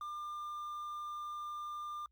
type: tone with quantisation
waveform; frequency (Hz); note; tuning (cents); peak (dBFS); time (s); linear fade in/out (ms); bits
triangle; 1198; D6; +34; -38; 0.01-2.06; 2; 11
effects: added 60 Hz sine -70 dBFS peak until 2.11 s + Opus 48 kbps